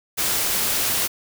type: noise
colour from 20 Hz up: white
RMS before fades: -22 dBFS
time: 0.17-1.08 s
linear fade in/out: 20 ms
effects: none